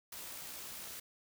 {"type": "noise with amplitude modulation", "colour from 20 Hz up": "white", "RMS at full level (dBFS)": -45, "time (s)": [0.12, 1], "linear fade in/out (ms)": 5, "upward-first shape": "sine", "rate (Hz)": 60.1, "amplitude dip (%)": 30, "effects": []}